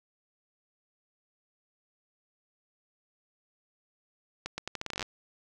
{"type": "accelerating click train", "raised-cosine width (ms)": 0.2, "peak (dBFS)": -17, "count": 14, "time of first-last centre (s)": [4.46, 5.027], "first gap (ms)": 120, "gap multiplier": 0.8, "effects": []}